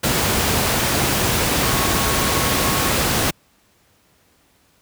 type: tone in noise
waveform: sine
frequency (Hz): 1100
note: C#6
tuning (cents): -14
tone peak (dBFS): -27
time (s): 1.63-2.91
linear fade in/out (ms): 10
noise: pink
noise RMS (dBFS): -18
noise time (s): 0.03-3.31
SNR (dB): -12
effects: pink hiss -58 dBFS RMS until 4.81 s + high-pass 60 Hz 12 dB/octave